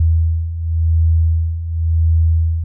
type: beating tone pair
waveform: sine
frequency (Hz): 81 / 81.92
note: E2 / E2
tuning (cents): -30 / -10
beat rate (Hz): 0.92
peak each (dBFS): -18 / -13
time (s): 0-2.64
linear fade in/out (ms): 5
effects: none